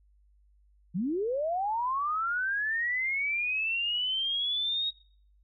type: linear sweep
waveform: sine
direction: up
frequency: 157.2 to 3787 Hz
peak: -27 dBFS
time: 0.94-4.91 s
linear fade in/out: 20 ms
effects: noise-tail reverb RT60 0.6 s tail -25 dB re dry + added 50 Hz sine -60 dBFS peak until 5.43 s